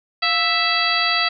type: harmonic tone with a mistuned harmonic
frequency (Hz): 659.3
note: E5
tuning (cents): 0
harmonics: 1 / 2 / 3 / 4 / 5 / 6 / 7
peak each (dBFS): -27 / -23 / -23 / -24 / -26 / -25 / -23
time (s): 0.22-1.29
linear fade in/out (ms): 10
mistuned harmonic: 1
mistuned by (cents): +110
effects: none